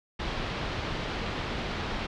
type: low-pass noise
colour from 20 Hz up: pink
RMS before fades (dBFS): -33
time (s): 0.19-2.07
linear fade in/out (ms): 10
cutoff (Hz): 4200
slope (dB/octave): 24
effects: none